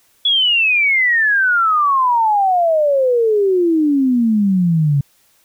sine exponential sweep, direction down, 3417 to 137.5 Hz, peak -11 dBFS, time 0.25-5.01 s, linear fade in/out 5 ms, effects white hiss -56 dBFS RMS until 5.44 s

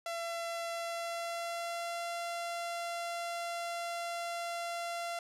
sawtooth tone with pitch glide, 676 to 685.8 Hz, E5 to F5, +43 to -32 cents, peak -32 dBFS, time 0.06-5.19 s, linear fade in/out 2 ms, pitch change +25 cents, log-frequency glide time 0.69-2.1 s, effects low-pass 11000 Hz 12 dB/octave

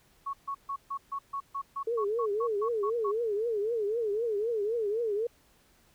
sine tone bursts, 1108.7 Hz, C#6, in tune, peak -31 dBFS, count 14, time 0.26-3.116 s, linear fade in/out 10 ms, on 74 ms, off 140 ms
sine tone with vibrato, 437.9 Hz, A4, 8 cents flat, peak -27 dBFS, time 1.87-5.27 s, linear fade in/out 5 ms, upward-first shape triangle, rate 3.9 Hz, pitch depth 180 cents each way
effects pink hiss -64 dBFS RMS until 5.94 s

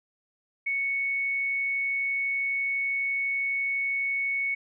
sine tone, 2217 Hz, C#7, in tune, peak -25 dBFS, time 0.66-4.55 s, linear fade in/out 10 ms, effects none

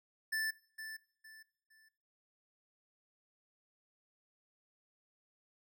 square tone with echo, 1760 Hz, A6, in tune, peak -34 dBFS, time 0.32-0.51 s, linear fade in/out 10 ms, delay 460 ms, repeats 3, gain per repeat -10 dB, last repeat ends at 1.89 s, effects noise-tail reverb RT60 0.6 s tail -22 dB re dry

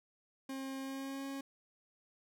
40% pulse tone with pitch glide, 268 to 273.6 Hz, C4 to C#4, +42 to -23 cents, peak -39 dBFS, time 0.49-1.41 s, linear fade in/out 5 ms, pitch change +35 cents, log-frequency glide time 0.8-1.26 s, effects none

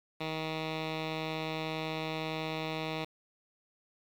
10% pulse tone with low-pass filter, 158.2 Hz, D#3, 29 cents sharp, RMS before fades -36 dBFS, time 0.2-3.05 s, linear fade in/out 10 ms, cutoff 3400 Hz, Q 3, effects 9-bit

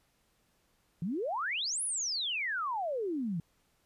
sine exponential two-way sweep, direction up then down, 155.56 to 10910 to 155.56 Hz, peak -31 dBFS, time 1.02-3.4 s, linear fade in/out 2 ms, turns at 1.83 s, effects pink hiss -72 dBFS RMS until 3.85 s + resampled to 32000 Hz

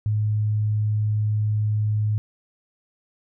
sine tone, 106.4 Hz, G#2, 42 cents sharp, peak -19 dBFS, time 0.06-2.18 s, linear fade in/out 0 ms, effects none

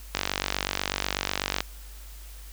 click train, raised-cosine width 0.2 ms, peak -7 dBFS, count 71, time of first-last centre 0.15-1.605 s, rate 48.1 Hz, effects added 50 Hz sine -41 dBFS peak until 2.52 s + white hiss -50 dBFS RMS until 2.52 s

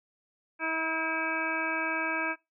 harmonic tone with a mistuned harmonic, 321.8 Hz, E4, 42 cents flat, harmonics 1 / 2 / 3 / 4 / 5 / 7 / 8, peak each -37 / -38 / -36 / -38 / -33 / -34 / -39 dBFS, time 0.59-2.36 s, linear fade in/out 50 ms, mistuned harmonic 7, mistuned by +29 cents, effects noise-tail reverb RT60 0.2 s tail -21 dB re dry

